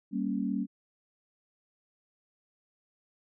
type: chord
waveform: sine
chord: G diminished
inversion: none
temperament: equal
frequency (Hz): 196 / 233.1 / 277.2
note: G3 / Bb3 / Db4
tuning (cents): 0 / 0 / 0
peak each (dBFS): -32 / -33 / -33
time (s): 0.11-0.67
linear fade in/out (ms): 50
effects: none